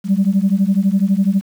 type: beating tone pair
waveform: sine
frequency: 189.4 / 201.4 Hz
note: F#3 / G3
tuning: +41 / +47 cents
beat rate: 12 Hz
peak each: -14 dBFS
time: 0.04-1.42 s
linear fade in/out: 50 ms
effects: tanh soft clip ceiling -6 dBFS + 7-bit